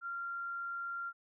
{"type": "tone", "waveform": "sine", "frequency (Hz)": 1384, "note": "F6", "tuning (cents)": -16, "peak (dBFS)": -37, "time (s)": [0.01, 1.13], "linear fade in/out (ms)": 50, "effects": []}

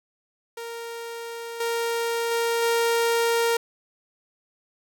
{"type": "tone with level steps", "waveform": "sawtooth", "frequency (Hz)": 464.7, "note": "A#4", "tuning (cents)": -5, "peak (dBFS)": [-29, -20, -18, -16], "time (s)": [0.57, 3.57], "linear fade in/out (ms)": 5, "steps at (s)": [1.6, 2.31, 2.62], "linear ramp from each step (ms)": 5, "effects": []}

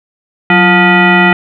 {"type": "tone with frequency modulation", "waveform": "sine", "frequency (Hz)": 878, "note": "A5", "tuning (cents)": -4, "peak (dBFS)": -4, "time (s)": [0.5, 1.33], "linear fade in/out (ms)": 2, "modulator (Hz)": 531, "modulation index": 3, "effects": []}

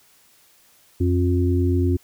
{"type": "harmonic tone", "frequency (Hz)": 88.9, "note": "F2", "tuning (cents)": 31, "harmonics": [1, 3, 4], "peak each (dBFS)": [-18, -23, -24], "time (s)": [1, 1.97], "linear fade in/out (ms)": 10, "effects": ["white hiss -56 dBFS RMS until 2.03 s"]}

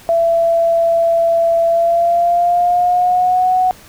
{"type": "tone with pitch glide", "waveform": "sine", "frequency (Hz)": [670, 739.1], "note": ["E5", "F#5"], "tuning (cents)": [28, -2], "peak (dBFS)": -10, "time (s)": [0.09, 3.71], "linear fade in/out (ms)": 0, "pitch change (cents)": 170, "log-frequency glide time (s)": [1.66, 3.51], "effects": ["pink hiss -41 dBFS RMS until 3.88 s"]}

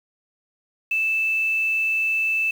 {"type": "tone with quantisation", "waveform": "sine", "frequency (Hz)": 2637, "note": "E7", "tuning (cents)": 0, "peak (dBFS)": -19, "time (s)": [0.91, 2.51], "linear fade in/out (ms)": 5, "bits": 7, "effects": []}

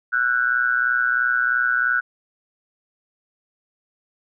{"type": "tone with amplitude modulation", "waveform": "sine", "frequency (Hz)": 1480, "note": "F#6", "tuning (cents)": 0, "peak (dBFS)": -13, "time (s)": [0.12, 2.01], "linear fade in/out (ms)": 20, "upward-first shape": "sine", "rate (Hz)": 123, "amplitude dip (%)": 90, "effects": []}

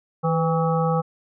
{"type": "harmonic tone with a mistuned harmonic", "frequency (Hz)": 161.6, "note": "E3", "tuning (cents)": -34, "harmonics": [1, 3, 5, 7, 8], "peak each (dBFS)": [-21, -24, -26, -30, -30], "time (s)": [0.23, 1.02], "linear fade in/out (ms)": 20, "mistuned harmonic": 3, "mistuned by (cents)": 51, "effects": []}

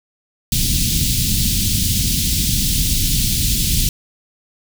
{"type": "band-stop noise", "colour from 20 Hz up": "pink", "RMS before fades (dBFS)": -17, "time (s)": [0.52, 3.89], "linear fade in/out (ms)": 2, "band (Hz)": [220, 3300], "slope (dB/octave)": 24, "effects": []}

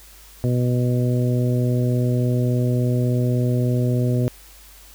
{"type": "harmonic tone", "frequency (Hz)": 123.47, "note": "B2", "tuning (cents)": 0, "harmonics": [1, 2, 3, 4, 5], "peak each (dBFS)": [-18, -24, -28, -30, -32], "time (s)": [0.44, 4.28], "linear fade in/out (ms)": 0, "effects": ["added 50 Hz sine -47 dBFS peak until 4.94 s", "white hiss -47 dBFS RMS until 4.94 s"]}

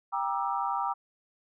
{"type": "chord", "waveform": "sine", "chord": "E half-diminished seventh", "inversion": "first", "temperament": "just", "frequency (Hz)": [791.1, 949.3, 1186.7, 1318.5], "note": ["G5", "Bb5", "D6", "E6"], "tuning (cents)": [16, 31, 18, 0], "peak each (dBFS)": [-32, -32, -33, -36], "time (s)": [0.12, 0.94], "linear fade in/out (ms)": 20, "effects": []}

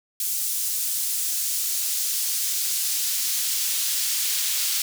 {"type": "noise with high-pass filter sweep", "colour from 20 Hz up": "pink", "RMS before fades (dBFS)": -25, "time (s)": [0.2, 4.82], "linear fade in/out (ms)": 2, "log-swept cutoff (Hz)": [7500, 3900], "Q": 0.76, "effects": []}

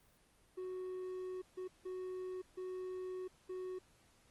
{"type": "tone bursts at uneven times", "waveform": "triangle", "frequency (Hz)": 369.7, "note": "F#4", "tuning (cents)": -1, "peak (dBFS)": -39, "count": 5, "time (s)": [[0.57, 1.42], [1.57, 1.68], [1.85, 2.42], [2.57, 3.28], [3.49, 3.79]], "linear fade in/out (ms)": 10, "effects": ["pink hiss -69 dBFS RMS until 4.3 s", "Opus 32 kbps"]}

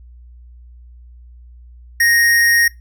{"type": "tone with amplitude modulation", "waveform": "square", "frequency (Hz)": 1864.7, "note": "A#6", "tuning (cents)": 0, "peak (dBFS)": -10, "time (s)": [2, 2.68], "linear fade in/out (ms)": 5, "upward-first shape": "sine", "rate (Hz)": 198, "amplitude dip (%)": 35, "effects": ["noise-tail reverb RT60 0.2 s tail -21 dB re dry", "added 60 Hz sine -38 dBFS peak until 2.8 s"]}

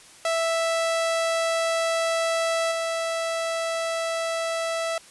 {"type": "tone with level steps", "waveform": "sawtooth", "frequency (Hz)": 659.3, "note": "E5", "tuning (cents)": 0, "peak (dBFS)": [-18, -21], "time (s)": [0.25, 4.98], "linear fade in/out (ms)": 2, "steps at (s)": 2.71, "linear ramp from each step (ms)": 10, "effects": ["white hiss -49 dBFS RMS until 5.1 s", "resampled to 24000 Hz"]}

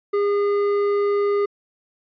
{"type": "tone with hard clipping", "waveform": "sine", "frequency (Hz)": 406.9, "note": "G#4", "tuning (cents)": -35, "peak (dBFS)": -19, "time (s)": [0.13, 1.46], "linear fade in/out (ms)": 10, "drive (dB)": 8, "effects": ["resampled to 11025 Hz"]}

